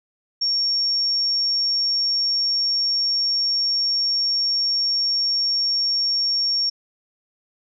sine tone, 5520 Hz, F8, 21 cents flat, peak -18 dBFS, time 0.41-6.7 s, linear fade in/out 10 ms, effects none

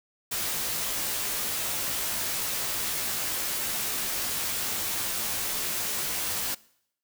white noise with comb filter, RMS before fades -30 dBFS, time 0.31-6.55 s, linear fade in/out 10 ms, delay 16 ms, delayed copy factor -0.65, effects noise-tail reverb RT60 0.7 s tail -22 dB re dry

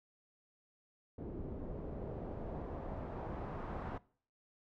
pink noise with low-pass filter sweep, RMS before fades -43 dBFS, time 1.18-3.98 s, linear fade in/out 5 ms, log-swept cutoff 390 to 1100 Hz, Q 1.2, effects noise-tail reverb RT60 0.5 s tail -22 dB re dry

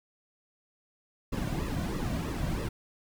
brown noise with flanger, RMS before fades -32 dBFS, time 1.32-2.69 s, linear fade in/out 10 ms, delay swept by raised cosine 1.3 to 2.4 ms, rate 3.1 Hz, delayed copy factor -0.7, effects none

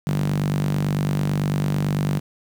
sawtooth tone with high-pass filter, 49 Hz, G1, in tune, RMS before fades -22 dBFS, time 0.06-2.2 s, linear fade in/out 20 ms, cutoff 160 Hz, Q 6.3, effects 8-bit

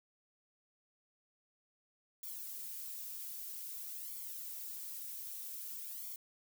violet noise with flanger, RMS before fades -45 dBFS, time 2.23-6.16 s, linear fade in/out 2 ms, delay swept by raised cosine 0.89 to 4.49 ms, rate 0.52 Hz, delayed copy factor +0.85, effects none

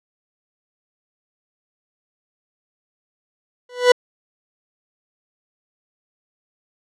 40% pulse tone with exponential growth, 493.9 Hz, B4, in tune, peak -4 dBFS, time 3.69-3.92 s, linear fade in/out 5 ms, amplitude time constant 48 ms, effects low-pass 6000 Hz 12 dB/octave

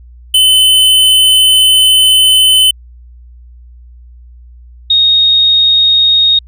square / sine tone pair in turn, 3038 / 3729 Hz, F#7 / A#7, +45 / 0 cents, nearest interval major third, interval 355 cents, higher second, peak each -5 dBFS, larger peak neither, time 0.34-2.71 / 4.9-6.39 s, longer first, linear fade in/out 5 ms, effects added 60 Hz sine -33 dBFS peak until 6.47 s

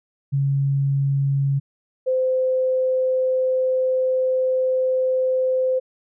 sine tone pair in turn, 138.59 / 516 Hz, C#3 / C5, 0 / -24 cents, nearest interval octave + major seventh, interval 2276 cents, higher second, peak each -17 dBFS, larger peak neither, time 0.32-1.6 / 2.06-5.8 s, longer second, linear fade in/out 20 ms, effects none

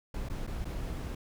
brown noise with dropouts, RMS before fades -36 dBFS, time 0.14-1.15 s, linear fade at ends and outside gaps 5 ms, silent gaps 0.288-0.298 / 0.468-0.473 / 0.646-0.652 s, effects none

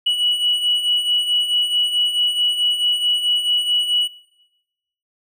triangle beating tone pair, 2933 / 2937.6 Hz, F#7 / F#7, -16 / -13 cents, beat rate 4.6 Hz, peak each -20 / -14 dBFS, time 0.06-4.08 s, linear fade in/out 10 ms, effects noise-tail reverb RT60 1.0 s tail -20 dB re dry + tanh soft clip ceiling -11 dBFS

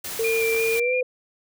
white noise, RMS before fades -32 dBFS, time 0.04-0.8 s, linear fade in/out 5 ms
sine tone with pitch glide, 452.7 to 505.2 Hz, A4 to B4, +49 to +39 cents, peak -21 dBFS, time 0.19-1.03 s, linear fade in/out 5 ms, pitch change +190 cents, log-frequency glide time 0.73-0.91 s
sine tone with vibrato, 2387 Hz, D7, 28 cents sharp, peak -24 dBFS, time 0.24-1.01 s, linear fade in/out 5 ms, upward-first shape square, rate 2.9 Hz, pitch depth 19 cents each way
clicks, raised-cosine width 0.3 ms, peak -20 dBFS, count 2, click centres 0.547 / 0.565 s
effects none

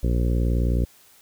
harmonic tone, 59.5 Hz, A#1, 36 cents sharp, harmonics 1 / 2 / 3 / 4 / 5 / 6 / 7 / 8 / 9, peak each -20 / -26 / -30 / -32 / -34 / -36 / -37 / -38 / -39 dBFS, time 0.03-0.85 s, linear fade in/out 5 ms, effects white hiss -54 dBFS RMS until 1.21 s

